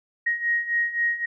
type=beating tone pair; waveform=sine; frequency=1878 / 1881.8 Hz; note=A#6 / A#6; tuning=+12 / +16 cents; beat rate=3.8 Hz; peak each=-27 / -23 dBFS; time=0.26-1.26 s; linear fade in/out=10 ms; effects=none